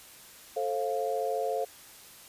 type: chord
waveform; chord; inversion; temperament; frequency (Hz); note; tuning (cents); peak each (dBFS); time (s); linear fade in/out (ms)
sine; F major; first; equal with one note detuned; 440 / 533.9 / 698.5; A4 / C5 / F5; 0 / +35 / 0; -32; 0.56-1.65; 10
effects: white hiss -51 dBFS RMS until 2.28 s + resampled to 32000 Hz